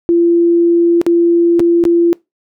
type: tone with dropouts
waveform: sine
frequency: 341.3 Hz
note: F4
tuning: 40 cents flat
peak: -7 dBFS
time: 0.09-2.13 s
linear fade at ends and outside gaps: 0 ms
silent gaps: 1.015-1.065 / 1.595-1.602 / 1.839-1.852 s
effects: noise-tail reverb RT60 0.2 s tail -24 dB re dry